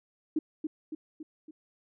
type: tone with echo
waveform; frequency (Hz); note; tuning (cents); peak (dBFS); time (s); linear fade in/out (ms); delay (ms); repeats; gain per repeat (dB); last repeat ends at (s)
sine; 311.1; D#4; 0; -24; 0.36-0.39; 5; 280; 4; -5; 1.51
effects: none